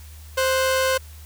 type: tone pair together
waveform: sawtooth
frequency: 524 / 1482 Hz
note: C5 / F#6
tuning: +2 / +2 cents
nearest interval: octave + tritone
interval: 1800 cents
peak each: -15 / -24 dBFS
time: 0.37-0.98 s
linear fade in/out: 10 ms
effects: added 76 Hz sine -39 dBFS peak until 1.25 s + white hiss -49 dBFS RMS until 1.25 s